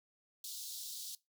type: high-pass noise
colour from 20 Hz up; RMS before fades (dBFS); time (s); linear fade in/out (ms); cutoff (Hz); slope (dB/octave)
pink; -45; 0.44-1.15; 2; 3600; 48
effects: noise-tail reverb RT60 0.2 s tail -20 dB re dry